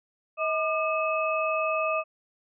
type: tone cluster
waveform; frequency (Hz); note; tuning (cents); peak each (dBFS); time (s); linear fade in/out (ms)
sine; 635 / 1204 / 2574; D#5 / D6 / E7; +35 / +43 / -42; -27 / -28 / -31; 0.37-2.04; 50
effects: none